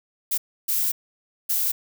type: noise bursts at uneven times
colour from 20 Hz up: violet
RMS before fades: -23 dBFS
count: 3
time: 0.31-0.38 / 0.68-0.92 / 1.49-1.72 s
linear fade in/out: 10 ms
effects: none